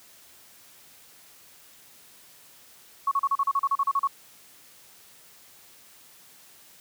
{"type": "tone bursts", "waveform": "sine", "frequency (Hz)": 1110, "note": "C#6", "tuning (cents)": 2, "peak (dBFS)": -20, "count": 13, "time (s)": [3.07, 4.074], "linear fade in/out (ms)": 5, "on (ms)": 44, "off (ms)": 36, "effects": ["white hiss -53 dBFS RMS until 6.8 s", "high-pass 60 Hz 12 dB/octave"]}